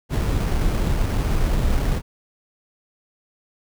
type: noise with sample-and-hold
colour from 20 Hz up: brown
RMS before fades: -20 dBFS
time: 0.09-2.02 s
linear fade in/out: 50 ms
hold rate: 3675 Hz
effects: none